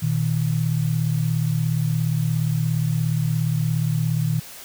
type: tone pair together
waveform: sine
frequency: 119.8 / 156.89 Hz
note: A#2 / D#3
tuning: +48 / +15 cents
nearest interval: perfect fourth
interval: 467 cents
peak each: -22 / -21 dBFS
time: 0.02-4.4 s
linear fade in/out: 10 ms
effects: white hiss -40 dBFS RMS until 4.64 s